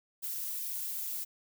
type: noise with flanger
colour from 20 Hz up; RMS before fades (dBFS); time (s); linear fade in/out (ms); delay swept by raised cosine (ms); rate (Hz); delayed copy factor
violet; -37; 0.22-1.25; 20; 1.9 to 4.1; 2.6; +0.8
effects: none